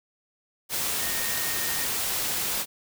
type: tone in noise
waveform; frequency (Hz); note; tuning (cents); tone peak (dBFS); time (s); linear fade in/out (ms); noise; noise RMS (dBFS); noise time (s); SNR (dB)
sine; 1850; A#6; -14; -36; 0.97-1.88; 50; white; -28; 0.69-2.66; -11
effects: none